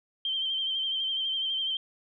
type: tone with vibrato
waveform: sine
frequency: 3136 Hz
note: G7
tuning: in tune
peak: -27 dBFS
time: 0.25-1.77 s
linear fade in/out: 2 ms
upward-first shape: sine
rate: 12 Hz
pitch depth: 38 cents each way
effects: none